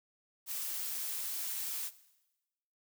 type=noise; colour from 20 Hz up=blue; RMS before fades=-38 dBFS; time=0.46-1.91 s; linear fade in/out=50 ms; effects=noise-tail reverb RT60 1.0 s tail -17 dB re dry